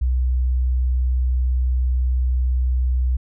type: tone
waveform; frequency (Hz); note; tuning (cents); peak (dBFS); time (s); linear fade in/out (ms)
sine; 63; B1; +35; -15; 0.01-3.17; 10
effects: tanh soft clip ceiling -12 dBFS